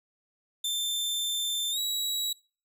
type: tone with pitch glide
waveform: sawtooth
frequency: 3561 to 3883 Hz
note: A7 to B7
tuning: +20 to -30 cents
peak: -25 dBFS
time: 0.64-2.33 s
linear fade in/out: 5 ms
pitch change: +150 cents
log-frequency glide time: 1.71-1.79 s
effects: noise-tail reverb RT60 0.4 s tail -24 dB re dry